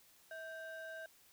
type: ring-modulated tone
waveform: triangle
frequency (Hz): 1108.7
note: C#6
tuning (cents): 0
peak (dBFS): -40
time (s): 0.31-1.06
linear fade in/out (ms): 2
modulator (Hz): 462
effects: white hiss -66 dBFS RMS until 1.32 s